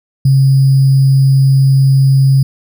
sine tone with sample-and-hold, 135.3 Hz, C#3, 42 cents flat, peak -5 dBFS, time 0.25-2.43 s, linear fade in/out 5 ms, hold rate 4900 Hz, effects none

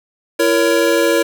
square chord, A# diminished, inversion second, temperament just, 335.6 / 466.2 / 559.4 Hz, E4 / A#4 / C#5, +31 / 0 / +16 cents, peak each -17 dBFS, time 0.39-1.23 s, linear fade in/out 10 ms, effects 7-bit

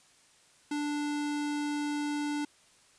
square tone, 293.7 Hz, D4, in tune, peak -31 dBFS, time 0.71-2.45 s, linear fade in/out 5 ms, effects white hiss -62 dBFS RMS until 2.98 s + resampled to 22050 Hz

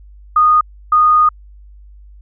sine tone bursts at uneven times, 1233 Hz, D#6, 16 cents flat, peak -7 dBFS, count 2, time 0.36-0.61 / 0.92-1.29 s, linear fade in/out 5 ms, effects added 50 Hz sine -37 dBFS peak until 2.21 s

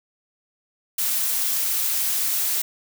blue noise, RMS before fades -23 dBFS, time 0.98-2.62 s, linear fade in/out 5 ms, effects none

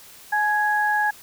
sine tone pair together, 843.7 / 1661.2 Hz, G#5 / G#6, +27 / 0 cents, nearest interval octave, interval 1173 cents, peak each -21 dBFS, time 0.32-1.11 s, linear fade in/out 10 ms, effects white hiss -46 dBFS RMS until 1.22 s

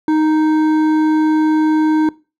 sine tone with hard clipping, 310.8 Hz, D#4, 2 cents flat, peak -13 dBFS, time 0.08-2.09 s, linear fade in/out 2 ms, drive 9 dB, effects noise-tail reverb RT60 0.3 s tail -21 dB re dry

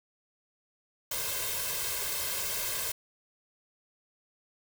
white noise with comb filter, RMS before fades -33 dBFS, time 1.11-2.92 s, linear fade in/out 5 ms, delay 1.9 ms, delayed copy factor +0.8, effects none

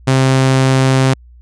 sawtooth tone, 132.2 Hz, C3, 18 cents sharp, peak -5 dBFS, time 0.07-1.14 s, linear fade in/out 10 ms, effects added 60 Hz sine -38 dBFS peak until 1.41 s + resampled to 22050 Hz

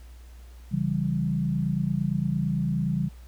sine chord, C# diminished, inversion none, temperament equal with one note detuned, 138.59 / 166.92 / 196 Hz, C#3 / E3 / G3, 0 / +22 / 0 cents, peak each -28 / -27 / -28 dBFS, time 0.71-3.09 s, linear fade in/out 20 ms, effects added 60 Hz sine -43 dBFS peak until 3.27 s + pink hiss -58 dBFS RMS until 3.27 s

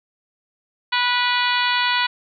harmonic tone, 490 Hz, B4, 14 cents flat, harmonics 2 / 3 / 4 / 5 / 6 / 7 / 8 / 9, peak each -22 / -24 / -25 / -26 / -27 / -27 / -28 / -29 dBFS, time 0.92-2.07 s, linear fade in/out 10 ms, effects none

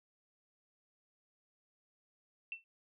sine tone with exponential decay, 2688 Hz, E7, 33 cents sharp, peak -35 dBFS, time 2.52-2.64 s, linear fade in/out 1 ms, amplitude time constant 25 ms, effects none

